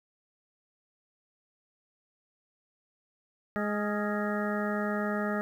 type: harmonic tone with a mistuned harmonic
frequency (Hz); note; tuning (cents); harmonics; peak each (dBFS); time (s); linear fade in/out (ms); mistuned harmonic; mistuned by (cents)
208.2; G#3; +5; 1 / 2 / 3 / 4 / 6 / 7 / 8 / 9; -31 / -36 / -35 / -41 / -38 / -41 / -40 / -41; 3.56-5.41; 0; 7; -83
effects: 10-bit